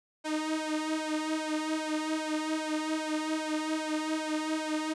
sawtooth tone with flanger, 311.1 Hz, D#4, in tune, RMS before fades -32 dBFS, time 0.24-4.94 s, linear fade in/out 20 ms, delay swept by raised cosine 1.9 to 4.3 ms, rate 2.5 Hz, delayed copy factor +0.9, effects resampled to 22050 Hz

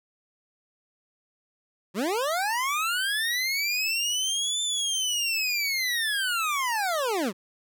25% pulse linear two-way sweep, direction up then down, 167.2 to 3563 to 167.2 Hz, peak -21 dBFS, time 1.94-7.33 s, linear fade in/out 50 ms, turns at 4.62 s, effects none

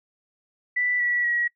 sine tone with pitch steps, 1975.5 / 1943.8 / 1912.6 Hz, B6 / B6 / A#6, 0 / -28 / +44 cents, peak -21 dBFS, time 0.76-1.48 s, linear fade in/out 10 ms, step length 240 ms, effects noise-tail reverb RT60 0.1 s tail -23 dB re dry

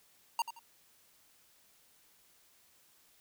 square tone with echo, 928 Hz, A#5, 8 cents flat, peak -29 dBFS, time 0.39-0.42 s, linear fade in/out 2 ms, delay 86 ms, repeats 2, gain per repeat -11 dB, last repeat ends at 0.592 s, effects white hiss -66 dBFS RMS until 3.2 s

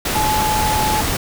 sine tone in noise, 857 Hz, A5, 46 cents flat, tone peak -17 dBFS, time 0.15-1.01 s, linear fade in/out 5 ms, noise pink, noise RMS -20 dBFS, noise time 0.05-1.17 s, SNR 0 dB, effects none

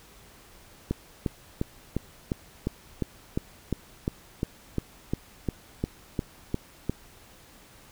click train, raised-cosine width 3 ms, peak -13 dBFS, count 18, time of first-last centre 0.91-6.896 s, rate 2.84 Hz, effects pink hiss -53 dBFS RMS until 7.91 s

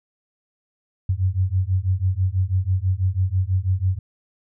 sine beating tone pair, 90.7 / 96.8 Hz, F#2 / G2, -34 / -21 cents, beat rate 6.1 Hz, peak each -21 dBFS, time 1.09-3.99 s, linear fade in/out 5 ms, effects none

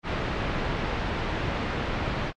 pink low-pass noise, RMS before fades -29 dBFS, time 0.03-2.33 s, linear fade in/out 50 ms, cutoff 2700 Hz, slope 12 dB/octave, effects low-pass 5000 Hz 12 dB/octave + AAC 64 kbps

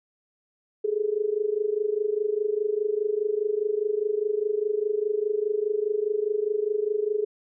sine tone with amplitude modulation, 421.4 Hz, G#4, 25 cents sharp, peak -19 dBFS, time 0.84-7.25 s, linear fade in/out 10 ms, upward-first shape sine, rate 24.9 Hz, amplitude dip 85%, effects none

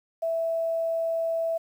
sine tone, 659 Hz, E5, 1 cent flat, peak -24 dBFS, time 0.22-1.58 s, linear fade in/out 10 ms, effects 9-bit

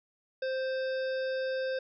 harmonic tone, 523.3 Hz, C5, in tune, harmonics 1 / 3 / 5 / 7 / 9 / 10, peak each -30 / -39 / -50 / -49 / -51 / -52 dBFS, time 0.42-1.79 s, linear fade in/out 5 ms, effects none

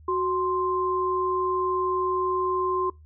sine tone pair together, 370 / 1046.5 Hz, F#4 / C6, 0 / 0 cents, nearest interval octave + tritone, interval 1800 cents, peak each -25 dBFS, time 0.08-2.9 s, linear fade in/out 5 ms, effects noise-tail reverb RT60 0.2 s tail -24 dB re dry + added 77 Hz sine -47 dBFS peak until 3.05 s

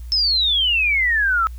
sine exponential sweep, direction down, 5300 to 1282 Hz, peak -15 dBFS, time 0.12-1.47 s, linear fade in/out 0 ms, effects added 60 Hz sine -30 dBFS peak until 1.58 s + white hiss -54 dBFS RMS until 1.58 s

